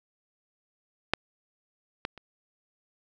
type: clicks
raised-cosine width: 0.3 ms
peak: -6 / -14 / -29 dBFS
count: 3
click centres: 1.136 / 2.051 / 2.177 s
effects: none